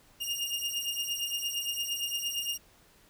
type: beating tone pair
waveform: sawtooth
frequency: 2826 / 2834.7 Hz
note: F7 / F7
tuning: +20 / +25 cents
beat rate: 8.7 Hz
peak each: -31 dBFS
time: 0.2-2.58 s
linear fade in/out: 20 ms
effects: pink hiss -61 dBFS RMS until 3.09 s